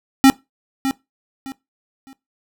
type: tone with echo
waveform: square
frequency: 268.8 Hz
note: C4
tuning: 47 cents sharp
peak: -7 dBFS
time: 0.24-0.3 s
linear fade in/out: 0 ms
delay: 610 ms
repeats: 3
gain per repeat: -11 dB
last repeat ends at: 2.13 s
effects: noise-tail reverb RT60 0.2 s tail -20 dB re dry